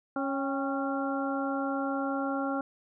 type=harmonic tone with a mistuned harmonic; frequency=275.2 Hz; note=C#4; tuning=12 cents flat; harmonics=1 / 2 / 3 / 4 / 5; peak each=-31 / -35 / -36 / -41 / -36 dBFS; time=0.16-2.61 s; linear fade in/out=2 ms; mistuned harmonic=3; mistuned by=-54 cents; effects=none